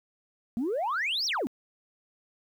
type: exponential two-way sweep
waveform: sine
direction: up then down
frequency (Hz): 217.6 to 5830 to 217.6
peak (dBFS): -25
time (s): 0.57-1.47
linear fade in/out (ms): 0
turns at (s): 1.26
effects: tanh soft clip ceiling -24 dBFS + 10-bit